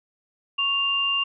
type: tone pair together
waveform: sine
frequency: 1108.7 / 2794 Hz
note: C#6 / F7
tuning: 0 / 0 cents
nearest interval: octave + major third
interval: 1600 cents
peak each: -29 / -21 dBFS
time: 0.58-1.24 s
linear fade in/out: 10 ms
effects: none